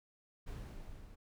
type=noise with level ramp; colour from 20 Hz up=brown; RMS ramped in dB=-42 to -54 dBFS; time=0.46-1.16 s; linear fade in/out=20 ms; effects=none